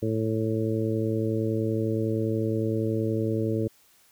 harmonic tone, 110.7 Hz, A2, 11 cents sharp, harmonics 1 / 2 / 3 / 4 / 5, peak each -28 / -31 / -29 / -30 / -35 dBFS, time 0.02-3.68 s, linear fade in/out 10 ms, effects white hiss -60 dBFS RMS until 4.11 s

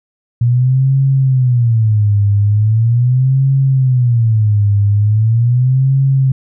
sine tone with vibrato, 117.4 Hz, A#2, 13 cents sharp, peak -8 dBFS, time 0.41-6.32 s, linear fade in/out 5 ms, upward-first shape sine, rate 0.4 Hz, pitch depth 250 cents each way, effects none

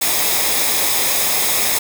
white noise with comb filter, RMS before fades -17 dBFS, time 0.01-1.79 s, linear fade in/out 10 ms, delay 0.68 ms, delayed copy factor -0.5, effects none

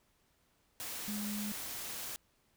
sine tone in noise, 208.3 Hz, G#3, 5 cents sharp, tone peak -37 dBFS, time 1.08-1.52 s, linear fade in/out 0 ms, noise white, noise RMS -42 dBFS, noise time 0.8-2.16 s, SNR +2 dB, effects pink hiss -73 dBFS RMS until 2.56 s

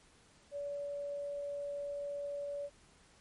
sine tone, 572 Hz, D5, 46 cents flat, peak -37 dBFS, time 0.51-2.7 s, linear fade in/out 50 ms, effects pink hiss -64 dBFS RMS until 3.2 s + MP3 48 kbps

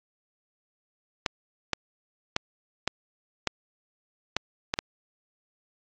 clicks, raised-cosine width 0.2 ms, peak -7 dBFS, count 8, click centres 1.262 / 1.733 / 2.364 / 2.876 / 3.473 / 4.366 / 4.739 / 4.789 s, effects low-pass 7000 Hz 12 dB/octave + AAC 64 kbps

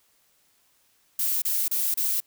violet noise bursts, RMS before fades -25 dBFS, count 4, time 1.19-2.203 s, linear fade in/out 5 ms, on 230 ms, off 31 ms, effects white hiss -65 dBFS RMS until 2.26 s

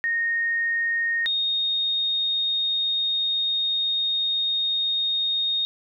sine tone pair in turn, 1853 / 3706 Hz, A#6 / A#7, -11 / -11 cents, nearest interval octave, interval 1200 cents, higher second, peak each -21 / -21 dBFS, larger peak neither, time 0.04-1.26 / 1.26-5.65 s, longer second, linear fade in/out 0 ms, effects none

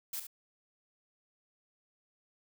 blue noise with echo, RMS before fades -38 dBFS, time 0.13-0.2 s, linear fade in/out 5 ms, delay 69 ms, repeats 1, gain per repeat -8 dB, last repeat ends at 0.269 s, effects none

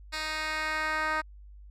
10% pulse tone with band-pass filter sweep, 311.1 Hz, D#4, in tune, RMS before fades -31 dBFS, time 0.12-1.22 s, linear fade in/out 20 ms, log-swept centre 3600 to 1400 Hz, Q 1.2, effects added 50 Hz sine -46 dBFS peak until 1.7 s

